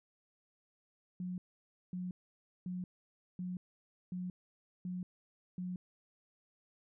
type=tone bursts; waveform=sine; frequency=181.1 Hz; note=F#3; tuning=37 cents flat; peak=-37 dBFS; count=7; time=1.2-5.76 s; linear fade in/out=2 ms; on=180 ms; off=550 ms; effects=none

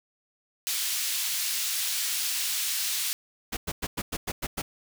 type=high-pass noise; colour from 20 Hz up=pink; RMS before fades=-29 dBFS; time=0.67-3.13 s; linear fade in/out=0 ms; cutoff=3300 Hz; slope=12 dB/octave
type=noise bursts; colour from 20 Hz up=pink; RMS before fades=-31 dBFS; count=8; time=3.52-4.62 s; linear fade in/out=10 ms; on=50 ms; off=100 ms
effects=none

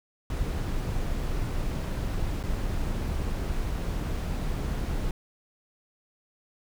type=noise with dropouts; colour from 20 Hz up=brown; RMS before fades=-29 dBFS; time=0.3-5.11 s; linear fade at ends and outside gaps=2 ms; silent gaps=2.43-2.436 s; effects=none

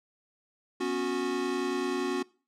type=chord; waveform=square; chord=B suspended second; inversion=none; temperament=equal with one note detuned; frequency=246.9 / 277.2 / 365.3 Hz; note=B3 / C#4 / F#4; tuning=0 / 0 / -22 cents; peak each=-37 / -34 / -31 dBFS; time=0.8-2.23 s; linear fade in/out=10 ms; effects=noise-tail reverb RT60 0.4 s tail -23 dB re dry + low-pass 7000 Hz 12 dB/octave

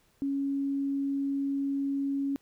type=tone; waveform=sine; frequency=277.2 Hz; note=C#4; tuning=in tune; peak=-27 dBFS; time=0.22-2.36 s; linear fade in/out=0 ms; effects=pink hiss -67 dBFS RMS until 2.41 s

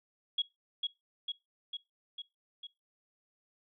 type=tone with echo; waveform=sine; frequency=3322 Hz; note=G#7; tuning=in tune; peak=-27 dBFS; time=0.38-0.42 s; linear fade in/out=5 ms; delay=450 ms; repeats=5; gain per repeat=-3 dB; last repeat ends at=2.67 s; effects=noise-tail reverb RT60 0.2 s tail -20 dB re dry

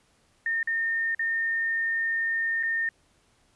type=tone with dropouts; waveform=sine; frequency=1823 Hz; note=A#6; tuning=39 cents flat; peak=-24 dBFS; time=0.46-2.89 s; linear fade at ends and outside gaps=2 ms; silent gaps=0.63-0.673 / 1.148-1.193 / 2.629-2.633 s; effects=pink hiss -65 dBFS RMS until 3.55 s + resampled to 24000 Hz

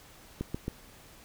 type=click train; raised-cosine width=3 ms; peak=-19 dBFS; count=3; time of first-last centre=0.41-0.681 s; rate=7.39 Hz; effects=pink hiss -54 dBFS RMS until 1.24 s

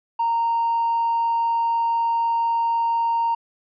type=tone; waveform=triangle; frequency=926 Hz; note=A#5; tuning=12 cents flat; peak=-15 dBFS; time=0.19-3.35 s; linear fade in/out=10 ms; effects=tanh soft clip ceiling -15 dBFS + resampled to 11025 Hz

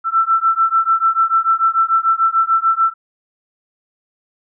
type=beating tone pair; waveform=sine; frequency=1332 / 1338.8 Hz; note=E6 / E6; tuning=+18 / +26 cents; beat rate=6.8 Hz; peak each=-15 dBFS; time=0.04-2.94 s; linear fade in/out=50 ms; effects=none

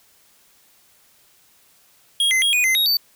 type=tone with pitch steps; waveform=square; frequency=3275 / 2060 / 3281 / 2470 / 2066 / 3775 / 4566 Hz; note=G#7 / C7 / G#7 / D#7 / C7 / A#7 / D8; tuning=-25 / -28 / -22 / -13 / -22 / +21 / -50 cents; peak=-16 dBFS; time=2.2-2.97 s; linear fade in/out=2 ms; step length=110 ms; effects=white hiss -56 dBFS RMS until 3.15 s

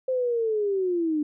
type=linear sweep; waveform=sine; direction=down; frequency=523.3 to 293.7 Hz; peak=-22 dBFS; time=0.08-1.23 s; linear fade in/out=5 ms; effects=none

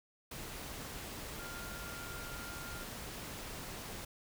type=tone in noise; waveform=sine; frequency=1400 Hz; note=F6; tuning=4 cents sharp; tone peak=-48 dBFS; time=1.39-2.84 s; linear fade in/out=5 ms; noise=pink; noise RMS=-45 dBFS; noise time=0.31-4.05 s; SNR=-6 dB; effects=none

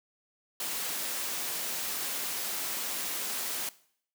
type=noise; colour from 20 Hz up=white; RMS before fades=-34 dBFS; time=0.6-3.69 s; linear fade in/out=2 ms; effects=noise-tail reverb RT60 0.6 s tail -19 dB re dry + high-pass 200 Hz 12 dB/octave

